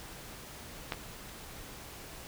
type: clicks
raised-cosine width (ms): 0.3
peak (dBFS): -16 / -26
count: 2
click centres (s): 0.922 / 0.935
effects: pink hiss -47 dBFS RMS until 2.27 s